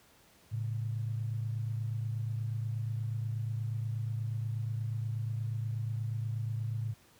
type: tone pair together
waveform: sine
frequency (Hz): 110 / 138.33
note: A2 / C#3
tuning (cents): 0 / -3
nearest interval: major third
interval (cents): 397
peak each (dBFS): -32 / -40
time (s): 0.51-6.94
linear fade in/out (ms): 20
effects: pink hiss -62 dBFS RMS until 7.19 s + high-pass 60 Hz 12 dB/octave